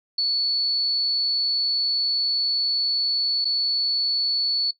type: tone with dropouts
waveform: sine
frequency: 4435 Hz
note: C#8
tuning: in tune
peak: -19 dBFS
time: 0.18-4.71 s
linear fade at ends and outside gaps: 5 ms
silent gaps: 3.446-3.452 s
effects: noise-tail reverb RT60 0.1 s tail -18 dB re dry